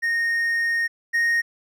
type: tone pair in turn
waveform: triangle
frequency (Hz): 1852 / 1860.6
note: A#6 / A#6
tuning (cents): -12 / -4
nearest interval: unison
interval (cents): 8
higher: second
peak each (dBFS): -18 / -16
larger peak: second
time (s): 0.02-0.88 / 1.13-1.42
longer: first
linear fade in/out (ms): 20
effects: none